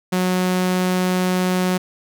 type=tone; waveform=sawtooth; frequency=183.1 Hz; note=F#3; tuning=18 cents flat; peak=-13 dBFS; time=0.12-1.78 s; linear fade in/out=10 ms; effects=none